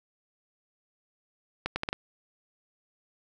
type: accelerating click train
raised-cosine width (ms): 0.3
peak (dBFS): -13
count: 5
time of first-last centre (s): 1.66-1.929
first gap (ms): 100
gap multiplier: 0.74
effects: none